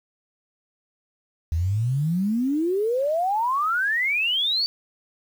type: exponential sweep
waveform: sine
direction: up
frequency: 77.3 to 4633 Hz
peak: -20 dBFS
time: 1.52-4.66 s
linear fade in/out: 0 ms
effects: 8-bit